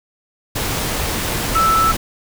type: tone in noise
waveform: sine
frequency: 1318.5 Hz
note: E6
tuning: in tune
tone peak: -12 dBFS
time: 1.55-1.92 s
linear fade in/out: 10 ms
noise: pink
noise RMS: -21 dBFS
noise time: 0.55-1.97 s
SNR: +6 dB
effects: none